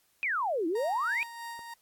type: exponential two-way sweep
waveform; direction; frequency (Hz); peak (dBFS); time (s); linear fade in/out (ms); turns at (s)
sine; down then up; 2537 to 311.1 to 2537; -27; 0.23-1.23; 0; 0.67
type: tone with tremolo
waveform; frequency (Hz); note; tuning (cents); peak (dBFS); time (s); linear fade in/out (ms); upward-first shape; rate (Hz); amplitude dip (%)
30% pulse; 932.3; A#5; 0; -35; 0.75-1.74; 5; sine; 3.1; 45
type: click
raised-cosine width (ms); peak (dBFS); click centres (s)
1; -36; 1.592
effects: white hiss -69 dBFS RMS until 1.81 s + AAC 64 kbps